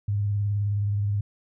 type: tone with vibrato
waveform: sine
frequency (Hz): 102.2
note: G#2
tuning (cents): -27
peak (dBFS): -22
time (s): 0.08-1.21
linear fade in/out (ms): 5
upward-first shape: triangle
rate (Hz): 19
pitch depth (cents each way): 47
effects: none